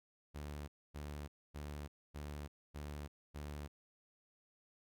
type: tone bursts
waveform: sawtooth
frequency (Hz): 73.42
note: D2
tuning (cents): 0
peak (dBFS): -40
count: 6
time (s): 0.34-3.68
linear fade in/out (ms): 20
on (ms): 340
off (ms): 260
effects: none